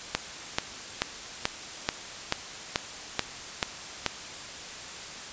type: click train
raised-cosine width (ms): 0.2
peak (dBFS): -6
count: 10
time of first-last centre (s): 0.15-4.063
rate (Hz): 2.3
effects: white hiss -40 dBFS RMS until 5.32 s + resampled to 16000 Hz